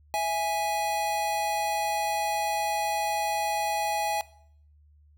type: tone pair together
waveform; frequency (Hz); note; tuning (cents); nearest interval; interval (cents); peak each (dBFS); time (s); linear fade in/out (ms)
square; 658.1 / 830; E5 / G#5; -3 / -1; major third; 402; -32 / -27; 0.14-4.21; 0
effects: noise-tail reverb RT60 0.6 s tail -19 dB re dry + added 74 Hz sine -55 dBFS peak until 5.17 s